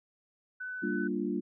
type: tone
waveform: sine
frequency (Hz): 1502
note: F#6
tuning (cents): +26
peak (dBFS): -36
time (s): 0.6-1.08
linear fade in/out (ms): 10
type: chord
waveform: sine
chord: G minor seventh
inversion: none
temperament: equal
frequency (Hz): 196 / 233.1 / 293.7 / 349.2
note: G3 / Bb3 / D4 / F4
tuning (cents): 0 / 0 / 0 / 0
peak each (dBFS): -35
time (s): 0.82-1.41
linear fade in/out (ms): 20
effects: none